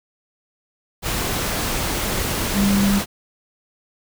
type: tone in noise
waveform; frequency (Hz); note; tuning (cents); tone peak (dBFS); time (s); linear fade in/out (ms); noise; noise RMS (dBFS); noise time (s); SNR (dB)
sine; 199.4; G3; +30; -15; 2.53-3.02; 50; pink; -23; 1.02-3.06; +5
effects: none